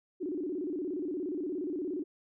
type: tone with vibrato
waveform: sine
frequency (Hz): 329.6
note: E4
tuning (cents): 0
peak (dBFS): -32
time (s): 0.2-2.04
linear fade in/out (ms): 20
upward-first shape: square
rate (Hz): 17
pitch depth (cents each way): 190
effects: none